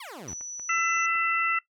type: exponential sweep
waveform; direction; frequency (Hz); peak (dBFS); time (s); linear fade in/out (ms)
15% pulse; down; 1174.7 to 69.3; -33; 0-0.34; 5
type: tone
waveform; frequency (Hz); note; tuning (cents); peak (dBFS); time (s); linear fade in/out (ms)
sine; 5930; F#8; +3; -34; 0.28-1.06; 2
type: click train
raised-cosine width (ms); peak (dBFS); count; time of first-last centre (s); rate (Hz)
0.5; -33; 5; 0.41-1.156; 5.36
type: harmonic tone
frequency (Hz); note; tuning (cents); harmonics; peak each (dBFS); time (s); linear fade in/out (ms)
669; E5; +25; 2 / 3 / 4; -26 / -28 / -29; 0.69-1.59; 5
effects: noise-tail reverb RT60 0.1 s tail -18 dB re dry